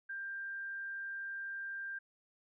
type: tone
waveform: sine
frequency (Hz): 1588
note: G6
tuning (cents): +22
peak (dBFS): -39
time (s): 0.09-1.99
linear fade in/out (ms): 10
effects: none